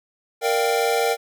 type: chord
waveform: square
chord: G minor seventh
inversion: first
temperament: equal with one note detuned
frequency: 466.2 / 595.9 / 698.5 / 784 Hz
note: Bb4 / D5 / F5 / G5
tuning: 0 / +25 / 0 / 0 cents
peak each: -22 / -28 / -27 / -25 dBFS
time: 0.41-1.17 s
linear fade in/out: 50 ms
effects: none